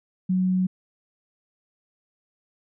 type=tone; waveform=sine; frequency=185 Hz; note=F#3; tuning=in tune; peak=-19 dBFS; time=0.29-0.67 s; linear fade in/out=10 ms; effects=none